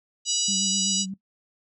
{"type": "harmonic tone", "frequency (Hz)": 975, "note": "B5", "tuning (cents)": -23, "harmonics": [3, 4, 5, 6, 7, 8], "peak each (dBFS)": [-30, -30, -30, -30, -30, -30], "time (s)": [0.25, 1.06], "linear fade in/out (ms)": 50}
{"type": "tone with vibrato", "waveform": "sine", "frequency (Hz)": 192.6, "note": "G3", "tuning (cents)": -30, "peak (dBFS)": -30, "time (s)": [0.48, 1.14], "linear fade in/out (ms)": 5, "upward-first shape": "sine", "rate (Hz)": 8, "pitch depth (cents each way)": 46}
{"effects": ["noise-tail reverb RT60 0.1 s tail -17 dB re dry"]}